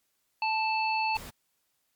harmonic tone, 880 Hz, A5, in tune, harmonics 1 / 3 / 5, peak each -27 / -30 / -37 dBFS, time 0.42-1.17 s, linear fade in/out 2 ms
pink noise, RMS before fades -43 dBFS, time 1.14-1.31 s, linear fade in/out 20 ms
effects white hiss -75 dBFS RMS until 1.95 s + MP3 96 kbps

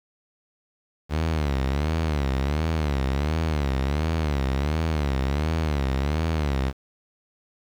sawtooth tone with vibrato, 73.3 Hz, D2, 3 cents flat, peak -18 dBFS, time 1.09-6.73 s, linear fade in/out 50 ms, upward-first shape sine, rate 1.4 Hz, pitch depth 180 cents each way, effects low-pass 5000 Hz 12 dB/octave + 8-bit

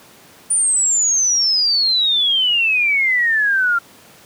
sine exponential sweep, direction down, 9397 to 1372 Hz, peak -13 dBFS, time 0.5-3.79 s, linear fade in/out 10 ms, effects pink hiss -45 dBFS RMS until 4.25 s + high-pass 150 Hz 12 dB/octave

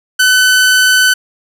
sawtooth tone, 1509 Hz, F#6, 34 cents sharp, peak -3 dBFS, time 0.19-1.14 s, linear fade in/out 10 ms, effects resampled to 32000 Hz + 7-bit

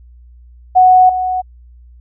sine tone with level steps, 739 Hz, F#5, 2 cents flat, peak -4 / -14 dBFS, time 0.75-1.42 s, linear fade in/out 20 ms, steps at 1.09 s, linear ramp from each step 5 ms, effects added 60 Hz sine -38 dBFS peak until 2 s

